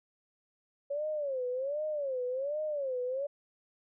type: tone with vibrato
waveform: sine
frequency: 553 Hz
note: C#5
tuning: 4 cents flat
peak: -31 dBFS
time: 0.9-3.27 s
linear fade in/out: 10 ms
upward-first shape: sine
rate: 1.3 Hz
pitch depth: 190 cents each way
effects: none